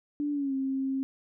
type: tone with pitch glide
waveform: sine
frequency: 292 to 267.8 Hz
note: D4 to C4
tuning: -10 to +40 cents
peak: -27 dBFS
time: 0.2-1.03 s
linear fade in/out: 0 ms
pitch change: -150 cents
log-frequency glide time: 0.32-0.54 s
effects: none